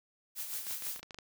blue noise with tremolo, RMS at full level -37 dBFS, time 0.35-1.01 s, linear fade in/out 50 ms, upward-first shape sine, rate 6.1 Hz, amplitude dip 55%
clicks, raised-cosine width 0.2 ms, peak -28 dBFS, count 10, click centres 0.668 / 0.709 / 0.823 / 0.867 / 0.961 / 0.994 / 1.03 / 1.108 / 1.145 / 1.187 s
effects none

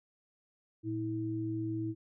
sine tone pair together, 114.34 / 323.4 Hz, A#2 / E4, -33 / -33 cents, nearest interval octave + tritone, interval 1800 cents, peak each -37 / -34 dBFS, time 0.83-1.95 s, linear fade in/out 50 ms, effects none

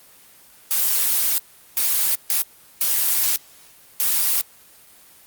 blue noise bursts at uneven times, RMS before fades -19 dBFS, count 5, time 0.71-1.38 / 1.77-2.15 / 2.3-2.42 / 2.81-3.36 / 4-4.41 s, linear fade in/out 0 ms, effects white hiss -49 dBFS RMS until 5.26 s + Opus 24 kbps

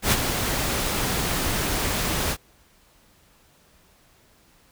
pink noise with ADSR envelope, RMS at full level -17 dBFS, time 0.02-2.37 s, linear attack 99 ms, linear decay 39 ms, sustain -8 dB, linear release 53 ms, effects pink hiss -58 dBFS RMS until 4.71 s

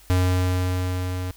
square tone with level ramp, 91.3 Hz, F#2, 23 cents flat, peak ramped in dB -17 to -27 dBFS, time 0.1-1.31 s, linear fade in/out 0 ms, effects added 50 Hz sine -52 dBFS peak until 1.36 s + white hiss -52 dBFS RMS until 1.36 s

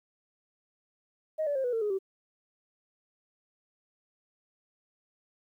sine tone with pitch steps, 626 / 577.4 / 532.5 / 491.1 / 453 / 417.8 / 385.3 Hz, D#5 / D5 / C5 / B4 / A#4 / G#4 / G4, +10 / -30 / +30 / -10 / -50 / +10 / -30 cents, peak -26 dBFS, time 1.38-1.989 s, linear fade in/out 20 ms, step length 87 ms, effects tanh soft clip ceiling -22 dBFS + 11-bit

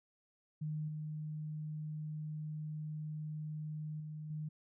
sine tone with level steps, 153.3 Hz, D#3, 25 cents flat, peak -36 / -39 / -42 / -38 dBFS, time 0.61-4.49 s, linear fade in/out 10 ms, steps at 0.88 / 4 / 4.3 s, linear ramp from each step 5 ms, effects none

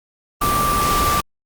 sine tone in noise, 1174 Hz, D6, 1 cent flat, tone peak -17 dBFS, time 0.41-1.21 s, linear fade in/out 10 ms, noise pink, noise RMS -21 dBFS, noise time 0.41-1.21 s, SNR +1 dB, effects Opus 32 kbps

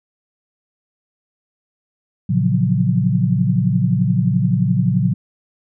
sine chord, Gb major seventh, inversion first, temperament just, 115.62 / 138.75 / 173.43 / 185 Hz, Bb2 / Db3 / F3 / Gb3, -14 / +2 / -12 / 0 cents, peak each -19 dBFS, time 2.29-5.14 s, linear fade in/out 10 ms, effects none

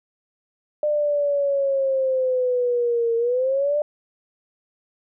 sine linear two-way sweep, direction down then up, 601 to 458.9 to 601 Hz, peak -18 dBFS, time 0.83-3.82 s, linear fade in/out 2 ms, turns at 3.16 s, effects none

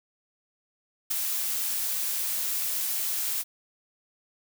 blue noise with ADSR envelope, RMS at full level -25 dBFS, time 1.1-3.44 s, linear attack 14 ms, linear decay 10 ms, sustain -4 dB, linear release 37 ms, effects none

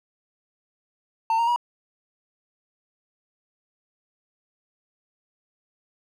triangle tone with pitch steps, 900 / 929.6 / 960.1 Hz, A5 / A#5 / B5, +39 / -5 / -49 cents, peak -17 dBFS, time 1.3-1.561 s, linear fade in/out 2 ms, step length 87 ms, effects none

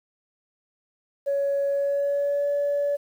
sine tone with pitch glide, 560 to 573.1 Hz, C#5 to D5, +18 to -42 cents, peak -20 dBFS, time 1.26-2.97 s, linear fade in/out 20 ms, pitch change +40 cents, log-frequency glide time 1.69-2.48 s, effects tanh soft clip ceiling -18 dBFS + 9-bit

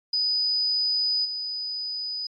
sine tone with level steps, 4978 Hz, D#8, in tune, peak -21 / -28 dBFS, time 0.13-2.27 s, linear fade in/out 5 ms, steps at 1.24 s, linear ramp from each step 20 ms, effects MP3 48 kbps

